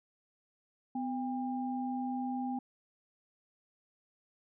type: tone pair together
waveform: sine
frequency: 252.3 / 801 Hz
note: B3 / G5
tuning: +37 / +37 cents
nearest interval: octave + minor sixth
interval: 2000 cents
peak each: -34 / -38 dBFS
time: 0.95-2.59 s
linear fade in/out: 5 ms
effects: none